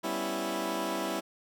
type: chord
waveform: 15% pulse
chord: C# half-diminished seventh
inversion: second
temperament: equal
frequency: 196 / 246.9 / 277.2 / 329.6 Hz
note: G3 / B3 / C#4 / E4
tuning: 0 / 0 / 0 / 0 cents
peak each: -31 / -33 / -32 / -27 dBFS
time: 0.03-1.21 s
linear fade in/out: 20 ms
effects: none